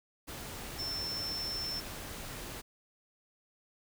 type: tone in noise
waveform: sine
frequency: 5360 Hz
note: E8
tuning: 28 cents sharp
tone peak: -35 dBFS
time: 0.78-1.81 s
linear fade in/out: 20 ms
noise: pink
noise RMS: -43 dBFS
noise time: 0.27-2.62 s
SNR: +5 dB
effects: none